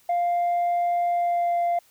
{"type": "tone with pitch glide", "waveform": "sine", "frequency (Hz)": [698.5, 693.3], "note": ["F5", "F5"], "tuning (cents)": [0, -13], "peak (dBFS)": -18, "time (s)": [0.09, 1.79], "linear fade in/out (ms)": 5, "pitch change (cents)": -13, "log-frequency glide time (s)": [1.09, 1.58], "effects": ["tanh soft clip ceiling -19 dBFS", "white hiss -59 dBFS RMS until 1.9 s"]}